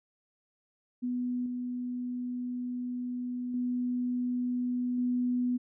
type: tone with level steps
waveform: sine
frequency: 247.2 Hz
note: B3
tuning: 2 cents sharp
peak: -29 / -32 / -28 / -26 dBFS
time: 1.02-5.58 s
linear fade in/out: 20 ms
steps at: 1.46 / 3.54 / 4.98 s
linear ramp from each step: 2 ms
effects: none